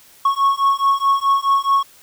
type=beating tone pair; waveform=triangle; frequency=1100 / 1104.7 Hz; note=C#6 / C#6; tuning=-14 / -6 cents; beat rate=4.7 Hz; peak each=-15 dBFS; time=0.25-1.83 s; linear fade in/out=5 ms; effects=white hiss -48 dBFS RMS until 2.02 s